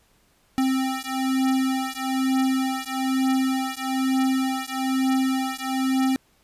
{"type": "beating tone pair", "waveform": "square", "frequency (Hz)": [262.5, 263.6], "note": ["C4", "C4"], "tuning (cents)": [6, 13], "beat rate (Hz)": 1.1, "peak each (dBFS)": [-25, -25], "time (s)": [0.58, 6.16], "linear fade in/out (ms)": 0, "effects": ["pink hiss -62 dBFS RMS until 6.43 s", "resampled to 32000 Hz"]}